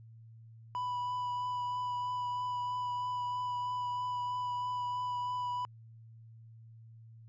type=tone with vibrato; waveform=triangle; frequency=987.8 Hz; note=B5; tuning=in tune; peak=-31 dBFS; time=0.75-5.65 s; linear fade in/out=0 ms; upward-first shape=triangle; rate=3.1 Hz; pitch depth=13 cents each way; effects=added 113 Hz sine -51 dBFS peak until 7.28 s + resampled to 16000 Hz